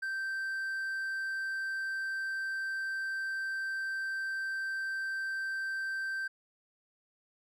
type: tone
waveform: triangle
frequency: 1562 Hz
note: G6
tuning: 7 cents flat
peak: -31 dBFS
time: 0.02-6.28 s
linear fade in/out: 10 ms
effects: none